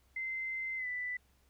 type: tone with pitch glide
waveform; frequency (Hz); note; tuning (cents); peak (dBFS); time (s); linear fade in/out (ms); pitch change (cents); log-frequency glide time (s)
sine; 2072 to 1985.3; C7 to B6; -17 to +9; -35; 0.16-1.17; 5; -74; 0.77-0.87
effects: added 65 Hz sine -68 dBFS peak until 1.49 s + pink hiss -72 dBFS RMS until 1.49 s